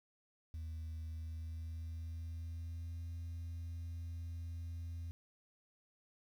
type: tone with pitch glide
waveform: sine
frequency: 80 to 84.12 Hz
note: D#2 to E2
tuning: +49 to +36 cents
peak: -39 dBFS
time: 0.54-5.11 s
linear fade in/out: 0 ms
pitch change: +87 cents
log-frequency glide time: 1.07-3.05 s
effects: tanh soft clip ceiling -40 dBFS + 11-bit